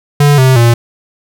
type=tone with pitch steps; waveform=square; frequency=144.9 / 130.59 / 117.7 Hz; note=D3 / C3 / A#2; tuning=-23 / -3 / +17 cents; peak=-5 dBFS; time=0.2-0.74 s; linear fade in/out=5 ms; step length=180 ms; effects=none